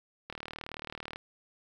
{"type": "click train", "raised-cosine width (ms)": 0.3, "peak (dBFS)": -23, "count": 34, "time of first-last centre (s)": [0.3, 1.159], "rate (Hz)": 38.4, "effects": ["9-bit"]}